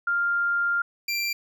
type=tone pair in turn; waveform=sine / 25% pulse; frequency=1398 / 2363 Hz; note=F6 / D7; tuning=+1 / +10 cents; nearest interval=major sixth; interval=909 cents; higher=second; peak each=-21 dBFS; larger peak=neither; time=0.07-0.82 / 1.08-1.33 s; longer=first; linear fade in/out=5 ms; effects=none